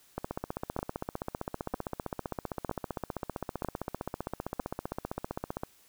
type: two click trains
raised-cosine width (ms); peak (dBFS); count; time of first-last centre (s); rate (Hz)
1; -19 / -17; 85 / 5; 0.18-5.635 / 0.79-4.6; 15.4 / 1.05
effects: white hiss -62 dBFS RMS until 5.88 s